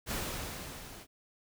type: noise with level ramp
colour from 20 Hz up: pink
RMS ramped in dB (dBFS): -34 to -50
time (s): 0.06-1.07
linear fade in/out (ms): 50
effects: none